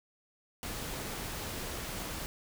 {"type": "noise", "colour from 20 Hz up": "pink", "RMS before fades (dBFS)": -39, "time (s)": [0.63, 2.26], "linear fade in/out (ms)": 0, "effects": []}